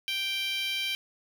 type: tone with high-pass filter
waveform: 10% pulse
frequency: 784 Hz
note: G5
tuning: in tune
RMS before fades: -31 dBFS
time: 0.08-0.95 s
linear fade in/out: 0 ms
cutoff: 2700 Hz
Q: 4.7
effects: none